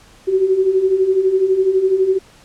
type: beating tone pair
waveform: sine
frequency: 370 / 382 Hz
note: F#4 / G4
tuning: 0 / -45 cents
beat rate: 12 Hz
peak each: -19 / -13 dBFS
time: 0.27-2.19 s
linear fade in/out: 20 ms
effects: pink hiss -47 dBFS RMS until 2.44 s + low-pass 9000 Hz 12 dB/octave